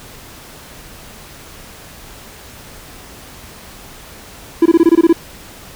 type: tone bursts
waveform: triangle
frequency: 333.6 Hz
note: E4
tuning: 21 cents sharp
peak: -3 dBFS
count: 9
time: 4.62-5.129 s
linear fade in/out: 5 ms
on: 37 ms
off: 22 ms
effects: pink hiss -37 dBFS RMS until 5.75 s